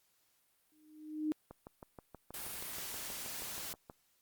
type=tone with exponential growth; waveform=sine; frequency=307.1 Hz; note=D#4; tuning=23 cents flat; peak=-29 dBFS; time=0.72-1.32 s; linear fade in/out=0 ms; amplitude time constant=130 ms
type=click train; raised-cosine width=1 ms; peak=-34 dBFS; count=16; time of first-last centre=1.51-3.899 s; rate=6.28 Hz
type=noise; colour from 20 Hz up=white; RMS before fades=-43 dBFS; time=2.34-3.73 s; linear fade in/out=0 ms
effects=white hiss -74 dBFS RMS until 4.21 s + Opus 48 kbps